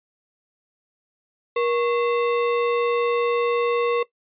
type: tone with sample-and-hold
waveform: sine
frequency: 475.3 Hz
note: A#4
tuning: 34 cents sharp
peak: -18 dBFS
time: 1.56-4.03 s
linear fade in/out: 5 ms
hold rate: 1575 Hz
effects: noise-tail reverb RT60 0.1 s tail -18 dB re dry + resampled to 8000 Hz